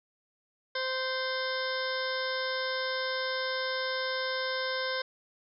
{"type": "harmonic tone", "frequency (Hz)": 520, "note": "C5", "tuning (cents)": -11, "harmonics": [1, 2, 3, 4, 6, 7, 8, 9, 10], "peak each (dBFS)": [-34, -38, -35, -40, -44, -40, -45, -46, -40], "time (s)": [0.75, 5.02], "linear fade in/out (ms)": 5, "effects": []}